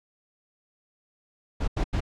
brown noise bursts, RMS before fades -25 dBFS, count 3, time 1.6-2.006 s, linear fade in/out 10 ms, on 78 ms, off 86 ms, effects low-pass 6000 Hz 12 dB/octave

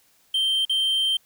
triangle tone with dropouts, 3136 Hz, G7, in tune, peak -18 dBFS, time 0.34-1.17 s, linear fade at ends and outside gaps 5 ms, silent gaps 0.652-0.695 s, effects white hiss -61 dBFS RMS until 1.25 s

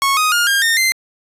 sawtooth tone with pitch steps, 1100 / 1249.1 / 1418.3 / 1610.5 / 1828.7 / 2077 Hz, C#6 / D#6 / F6 / G6 / A#6 / C7, -14 / +6 / +26 / +46 / -34 / -13 cents, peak -9 dBFS, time 0.02-0.92 s, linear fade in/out 0 ms, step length 150 ms, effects resampled to 32000 Hz

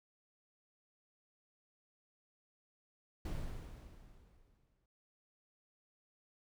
brown noise with exponential decay, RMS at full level -38 dBFS, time 3.25-4.86 s, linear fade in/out 5 ms, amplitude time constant 350 ms, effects none

